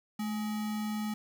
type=tone with sample-and-hold; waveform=sine; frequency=214.7 Hz; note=A3; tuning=42 cents flat; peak=-31 dBFS; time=0.19-1.14 s; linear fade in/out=5 ms; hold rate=1050 Hz; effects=none